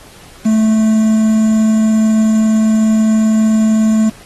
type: tone with quantisation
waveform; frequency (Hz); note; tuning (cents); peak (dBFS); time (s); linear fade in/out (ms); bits
triangle; 218.8; A3; -9; -6; 0.45-4.1; 10; 5
effects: pink hiss -40 dBFS RMS until 4.25 s + AAC 32 kbps